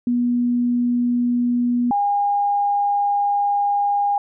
sine tone pair in turn, 242.6 / 812.2 Hz, B3 / G#5, -31 / -39 cents, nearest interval octave + major sixth, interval 2092 cents, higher second, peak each -16 dBFS, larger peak neither, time 0.07-1.91 / 1.91-4.18 s, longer second, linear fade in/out 2 ms, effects none

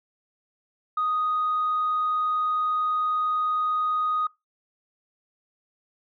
sine tone, 1244.5 Hz, D#6, in tune, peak -21 dBFS, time 0.97-4.27 s, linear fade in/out 5 ms, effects noise-tail reverb RT60 0.2 s tail -22 dB re dry + tanh soft clip ceiling -18 dBFS

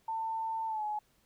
sine tone with pitch glide, 895 to 844.8 Hz, A5 to G#5, +29 to +29 cents, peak -32 dBFS, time 0.08-0.99 s, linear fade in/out 5 ms, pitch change -100 cents, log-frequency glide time 0.67-0.84 s, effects pink hiss -70 dBFS RMS until 1.25 s

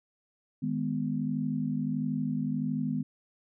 sine chord, G# minor, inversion second, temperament just, 155.74 / 207.7 / 249.2 Hz, D#3 / G#3 / B3, +2 / 0 / +16 cents, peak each -33 / -33 / -31 dBFS, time 0.62-3.03 s, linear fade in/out 10 ms, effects none

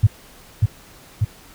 sine tone with echo, 106 Hz, G#2, 36 cents sharp, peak -7 dBFS, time 0.03-0.07 s, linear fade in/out 10 ms, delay 590 ms, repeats 2, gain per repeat -3 dB, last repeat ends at 1.25 s, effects pink hiss -46 dBFS RMS until 1.54 s

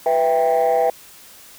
sine chord, E minor, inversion second, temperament just, 494.4 / 659.3 / 791.1 Hz, B4 / E5 / G5, +2 / 0 / +16 cents, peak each -17 dBFS, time 0.06-0.9 s, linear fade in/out 2 ms, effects tanh soft clip ceiling -10 dBFS + white hiss -44 dBFS RMS until 1.58 s

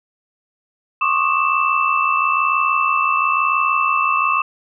sine tone cluster, 1077 / 1138 / 1224 / 2648 Hz, C6 / C#6 / D#6 / E7, +50 / +45 / -29 / +7 cents, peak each -20 dBFS, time 1.01-4.42 s, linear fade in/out 5 ms, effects none

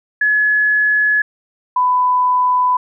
sine tone pair in turn, 1700 / 998.6 Hz, G#6 / B5, +40 / +19 cents, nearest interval major sixth, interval 921 cents, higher first, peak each -11 dBFS, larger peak neither, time 0.21-1.22 / 1.76-2.77 s, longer neither, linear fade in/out 5 ms, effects none

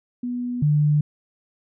sine tone pair in turn, 245 / 148.88 Hz, B3 / D3, -14 / +24 cents, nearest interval major sixth, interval 862 cents, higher first, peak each -24 / -15 dBFS, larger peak second, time 0.23-0.62 / 0.62-1.01 s, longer neither, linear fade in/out 5 ms, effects none

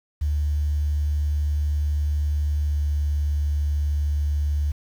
sine tone with pitch glide, 74 to 73.45 Hz, D2 to D2, +14 to +1 cents, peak -19 dBFS, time 0.21-4.72 s, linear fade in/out 10 ms, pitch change -13 cents, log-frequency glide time 2.65-2.78 s, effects tanh soft clip ceiling -15 dBFS + 8-bit

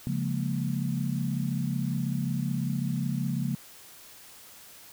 sine chord, Bb minor seventh, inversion first, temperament equal, 138.59 / 174.61 / 207.7 / 233.1 Hz, Db3 / F3 / Ab3 / Bb3, 0 / 0 / 0 / 0 cents, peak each -30 / -32 / -35 / -33 dBFS, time 0.07-3.55 s, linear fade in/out 0 ms, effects white hiss -50 dBFS RMS until 4.92 s

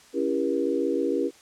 sine chord, C# diminished seventh, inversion none, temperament just, 277.2 / 332.6 / 399.1 / 479 Hz, C#4 / E4 / G4 / Bb4, 0 / +16 / +31 / +47 cents, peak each -28 dBFS, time 0.13-1.31 s, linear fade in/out 50 ms, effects white hiss -53 dBFS RMS until 1.41 s + low-pass 8000 Hz 12 dB/octave

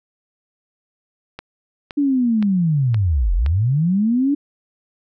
click train, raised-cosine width 0.3 ms, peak -15 dBFS, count 5, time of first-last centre 1.39-3.463 s, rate 1.93 Hz
sine linear two-way sweep, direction down then up, 293.7 to 38.89 to 293.7 Hz, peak -14 dBFS, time 1.97-4.35 s, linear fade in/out 10 ms, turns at 3.34 s
effects none

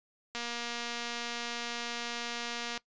click train, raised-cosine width 0.2 ms, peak -20 dBFS, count 576, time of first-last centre 0.35-2.776 s, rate 237 Hz, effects noise-tail reverb RT60 0.1 s tail -21 dB re dry + resampled to 16000 Hz

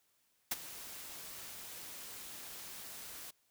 white noise with ADSR envelope, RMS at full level -32 dBFS, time 0.51-3.31 s, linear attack 7 ms, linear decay 27 ms, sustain -16 dB, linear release 10 ms, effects white hiss -75 dBFS RMS until 3.5 s

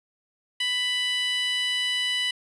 15% pulse tone with high-pass filter, 992 Hz, B5, 7 cents sharp, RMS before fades -26 dBFS, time 0.6-2.31 s, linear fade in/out 5 ms, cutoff 2500 Hz, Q 5.5, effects resampled to 24000 Hz

